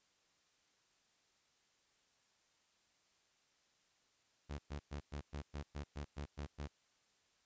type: tone bursts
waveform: sawtooth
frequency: 72.7 Hz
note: D2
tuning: 17 cents flat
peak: -38 dBFS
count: 11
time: 4.49-6.679 s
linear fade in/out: 20 ms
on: 99 ms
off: 110 ms
effects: white hiss -75 dBFS RMS until 7.45 s + resampled to 16000 Hz